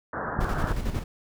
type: low-pass noise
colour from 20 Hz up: white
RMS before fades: -32 dBFS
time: 0.13-0.73 s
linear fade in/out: 5 ms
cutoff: 1700 Hz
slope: 96 dB/octave
type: clicks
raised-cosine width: 5 ms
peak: -14 dBFS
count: 2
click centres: 0.391 / 0.642 s
type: noise with tremolo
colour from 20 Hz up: brown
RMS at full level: -26 dBFS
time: 0.4-1.04 s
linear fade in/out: 10 ms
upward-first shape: square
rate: 11 Hz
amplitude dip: 50%
effects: none